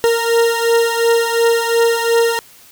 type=beating tone pair; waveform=40% pulse; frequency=462.6 / 465.4 Hz; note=A#4 / A#4; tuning=-13 / -3 cents; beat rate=2.8 Hz; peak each=-13 / -16 dBFS; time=0.04-2.39 s; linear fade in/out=0 ms; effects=white hiss -44 dBFS RMS until 2.71 s